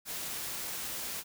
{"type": "noise", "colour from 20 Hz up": "white", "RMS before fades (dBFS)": -38, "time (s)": [0.05, 1.24], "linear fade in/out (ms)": 50, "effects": []}